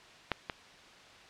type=clicks; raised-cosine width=0.3 ms; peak=-12 / -18 dBFS; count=2; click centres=0.317 / 0.498 s; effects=white hiss -54 dBFS RMS until 1.29 s + low-pass 4000 Hz 12 dB/octave